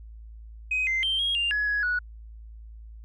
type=tone with pitch steps; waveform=sine; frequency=2518 / 2079 / 3139 / 3273 / 2795 / 1687 / 1673 / 1467 Hz; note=D#7 / C7 / G7 / G#7 / F7 / G#6 / G#6 / F#6; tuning=+20 / -12 / +2 / -26 / +1 / +27 / +12 / -15 cents; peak=-22 dBFS; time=0.71-1.99 s; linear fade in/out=5 ms; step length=160 ms; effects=tanh soft clip ceiling -19 dBFS + added 55 Hz sine -41 dBFS peak until 3.04 s